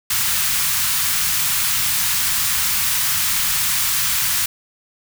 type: band-stop noise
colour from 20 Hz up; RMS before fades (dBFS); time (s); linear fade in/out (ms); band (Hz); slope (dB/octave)
white; -19; 0.1-4.46; 5; 180 to 1000; 24
effects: none